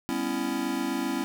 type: chord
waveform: square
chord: C# half-diminished seventh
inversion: second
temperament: just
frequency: 199.57 / 249.5 / 277.2 / 332.6 Hz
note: G3 / B3 / C#4 / E4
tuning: +31 / +18 / 0 / +16 cents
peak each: -38 / -33 / -32 / -33 dBFS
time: 0.09-1.24 s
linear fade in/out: 0 ms
effects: none